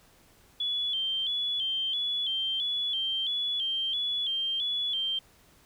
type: tone with vibrato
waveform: sine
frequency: 3278 Hz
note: G#7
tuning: 23 cents flat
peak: -27 dBFS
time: 0.6-5.19 s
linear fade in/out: 5 ms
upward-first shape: square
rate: 1.5 Hz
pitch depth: 69 cents each way
effects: pink hiss -60 dBFS RMS until 5.65 s